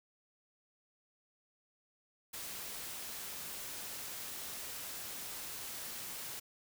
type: noise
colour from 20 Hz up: white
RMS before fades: -44 dBFS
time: 2.33-6.4 s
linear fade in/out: 10 ms
effects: none